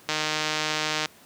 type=click train; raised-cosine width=0.2 ms; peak=-8 dBFS; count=150; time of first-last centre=0.09-1.058 s; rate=154 Hz; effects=pink hiss -52 dBFS RMS until 1.25 s + high-pass 150 Hz 12 dB/octave